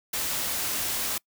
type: noise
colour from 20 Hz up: white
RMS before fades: -29 dBFS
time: 0.13-1.18 s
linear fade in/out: 5 ms
effects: noise-tail reverb RT60 0.1 s tail -25 dB re dry